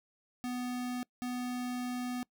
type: tone bursts at uneven times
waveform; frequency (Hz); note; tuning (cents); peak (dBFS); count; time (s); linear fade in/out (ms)
square; 247.9; B3; +7; -35; 2; 0.44-1.03 / 1.22-2.23; 0
effects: noise-tail reverb RT60 0.1 s tail -24 dB re dry